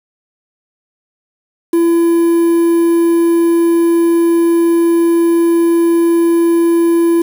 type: tone with quantisation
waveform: triangle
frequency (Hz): 337.1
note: E4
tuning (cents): +39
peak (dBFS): -6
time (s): 1.73-7.22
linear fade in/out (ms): 5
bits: 5
effects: none